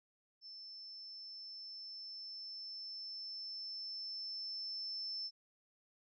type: tone with level ramp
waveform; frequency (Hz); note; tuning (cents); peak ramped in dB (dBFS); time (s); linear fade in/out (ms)
sine; 5300; E8; +9; -49 to -39; 0.41-5.31; 50
effects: none